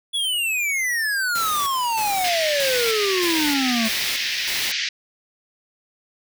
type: exponential sweep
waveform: square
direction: down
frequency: 3433 to 217.4 Hz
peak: -21 dBFS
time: 0.13-3.89 s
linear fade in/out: 20 ms
type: noise with tremolo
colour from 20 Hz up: white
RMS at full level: -29 dBFS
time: 1.35-4.72 s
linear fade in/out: 5 ms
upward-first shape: square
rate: 1.6 Hz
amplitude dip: 65%
type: band-pass noise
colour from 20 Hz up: pink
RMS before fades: -25 dBFS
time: 2.24-4.89 s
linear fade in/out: 5 ms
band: 1800 to 5800 Hz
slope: 48 dB/octave
effects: none